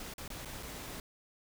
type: noise with dropouts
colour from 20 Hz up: pink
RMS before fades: -44 dBFS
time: 0-1 s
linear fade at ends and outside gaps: 1 ms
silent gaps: 0.138-0.181 / 0.279-0.302 / 0.449-0.456 / 0.627-0.631 s
effects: none